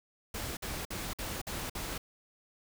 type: noise bursts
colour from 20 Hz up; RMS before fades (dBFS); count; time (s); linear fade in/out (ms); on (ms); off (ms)
pink; -38; 6; 0.34-1.98; 5; 230; 52
effects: none